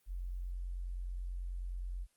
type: tone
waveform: sine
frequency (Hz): 44.67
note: F1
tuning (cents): +40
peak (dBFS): -37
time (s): 0.06-2.07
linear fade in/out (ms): 50
effects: white hiss -74 dBFS RMS until 2.16 s + Opus 32 kbps